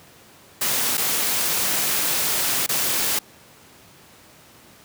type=noise with dropouts; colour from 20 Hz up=white; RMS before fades=-22 dBFS; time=0.61-3.19 s; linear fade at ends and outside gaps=5 ms; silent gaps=0.972-0.977 / 2.664-2.69 s; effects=pink hiss -49 dBFS RMS until 4.84 s + high-pass 100 Hz 12 dB/octave